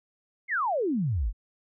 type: exponential sweep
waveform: sine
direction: down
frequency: 2217 to 41.2 Hz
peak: -24 dBFS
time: 0.48-1.33 s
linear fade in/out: 50 ms
effects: none